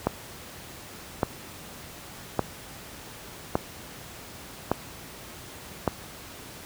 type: click train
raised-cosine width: 1 ms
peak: -7 dBFS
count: 6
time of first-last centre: 0.07-5.877 s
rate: 0.861 Hz
effects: pink hiss -43 dBFS RMS until 6.65 s + high-pass 60 Hz 12 dB/octave